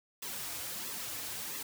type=noise with flanger; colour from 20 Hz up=white; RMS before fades=-40 dBFS; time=0.22-1.63 s; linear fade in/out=5 ms; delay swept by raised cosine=1.3 to 5.3 ms; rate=1.5 Hz; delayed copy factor=-0.7; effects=none